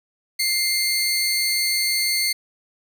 sawtooth tone pair together, 2102 / 4454 Hz, C7 / C#8, +7 / +7 cents, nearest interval octave + minor second, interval 1300 cents, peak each -19 dBFS, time 0.39-2.33 s, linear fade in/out 10 ms, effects none

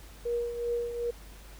sine tone with tremolo, 474.9 Hz, A#4, 32 cents sharp, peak -26 dBFS, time 0.25-1.11 s, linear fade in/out 10 ms, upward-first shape triangle, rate 2.6 Hz, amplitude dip 65%, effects added 50 Hz sine -47 dBFS peak until 1.59 s + pink hiss -53 dBFS RMS until 1.59 s

